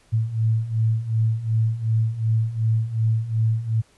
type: beating tone pair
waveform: sine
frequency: 110 / 112.7 Hz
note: A2 / A2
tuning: 0 / +42 cents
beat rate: 2.7 Hz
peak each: -24 / -20 dBFS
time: 0.12-3.82 s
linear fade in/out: 20 ms
effects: pink hiss -58 dBFS RMS until 3.97 s + resampled to 24000 Hz